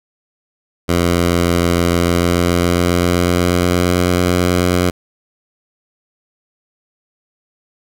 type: tone with pitch glide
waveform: 10% pulse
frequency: 86.6 to 89.34 Hz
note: F2 to F2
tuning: -14 to +40 cents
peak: -4 dBFS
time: 0.88-4.91 s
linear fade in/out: 20 ms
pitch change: +54 cents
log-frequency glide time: 1.95-4.14 s
effects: none